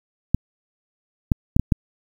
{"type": "clicks", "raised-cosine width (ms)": 5, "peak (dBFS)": -3, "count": 5, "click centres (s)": [0.346, 1.318, 1.565, 1.596, 1.722], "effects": ["7-bit"]}